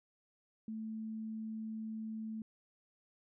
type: tone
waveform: sine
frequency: 220 Hz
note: A3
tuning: in tune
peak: -39 dBFS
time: 0.68-2.42 s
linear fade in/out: 2 ms
effects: none